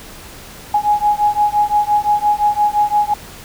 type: beating tone pair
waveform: sine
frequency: 830.6 / 836.4 Hz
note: G#5 / G#5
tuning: 0 / +12 cents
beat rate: 5.8 Hz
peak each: -15 dBFS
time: 0.74-3.14 s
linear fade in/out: 5 ms
effects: pink hiss -36 dBFS RMS until 3.44 s